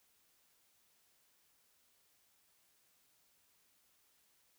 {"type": "silence", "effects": ["white hiss -73 dBFS RMS until 4.58 s"]}